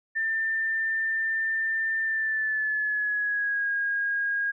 sine tone with pitch glide, 1791 to 1632.9 Hz, A6 to G#6, +30 to -30 cents, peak -24 dBFS, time 0.15-4.52 s, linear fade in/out 20 ms, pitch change -160 cents, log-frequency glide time 2.02-3.71 s, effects none

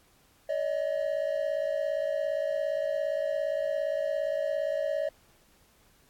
triangle tone pair together, 570 / 627.4 Hz, C#5 / D#5, +48 / +14 cents, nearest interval major second, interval 166 cents, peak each -28 dBFS, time 0.49-5.09 s, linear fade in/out 5 ms, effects pink hiss -63 dBFS RMS until 6.09 s + AAC 64 kbps

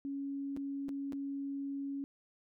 sine tone with dropouts, 277.9 Hz, C#4, 4 cents sharp, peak -36 dBFS, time 0.05-2.04 s, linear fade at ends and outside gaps 0 ms, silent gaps 0.565-0.572 / 0.885-0.891 / 1.123-1.131 s, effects none

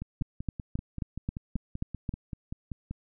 two click trains, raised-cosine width 5 ms, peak -18 / -23 dBFS, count 8 / 16, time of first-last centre 0.22-2.092 / 0.02-2.91 s, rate 3.74 / 5.19 Hz, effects none

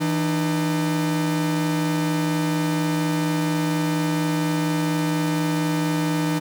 45% pulse tone pair together, 162.67 / 301.1 Hz, E3 / D4, -23 / +43 cents, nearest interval major seventh, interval 1066 cents, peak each -23 dBFS, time 0-6.4 s, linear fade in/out 20 ms, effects none

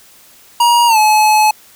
square tone with pitch glide, 950 to 856.2 Hz, A#5 to A5, +33 to -47 cents, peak -8 dBFS, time 0.6-1.51 s, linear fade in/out 5 ms, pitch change -180 cents, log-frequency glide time 0.87-0.98 s, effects white hiss -44 dBFS RMS until 1.75 s

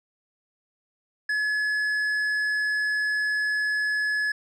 sine tone with tanh clipping, 1703 Hz, G#6, 43 cents sharp, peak -24 dBFS, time 1.29-4.32 s, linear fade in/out 5 ms, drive 7 dB, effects none

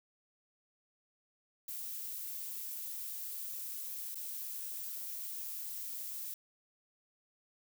violet noise with dropouts, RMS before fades -42 dBFS, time 1.68-6.34 s, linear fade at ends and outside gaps 2 ms, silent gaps 4.145-4.155 s, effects none

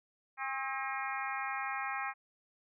harmonic tone with a mistuned harmonic, 268.9 Hz, C4, 47 cents sharp, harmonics 3 / 4 / 5 / 6 / 7 / 8 / 9, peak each -40 / -41 / -42 / -43 / -43 / -44 / -45 dBFS, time 0.37-2.14 s, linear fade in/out 50 ms, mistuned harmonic 5, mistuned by -58 cents, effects none

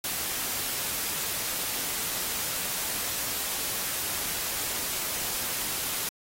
white noise, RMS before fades -31 dBFS, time 0.04-6.09 s, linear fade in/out 2 ms, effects AAC 48 kbps

